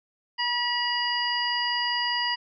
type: harmonic tone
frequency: 965 Hz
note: B5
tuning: 40 cents flat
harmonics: 1 / 2 / 3 / 5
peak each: -29 / -29 / -29 / -29 dBFS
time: 0.38-2.36 s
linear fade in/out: 20 ms
effects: MP3 96 kbps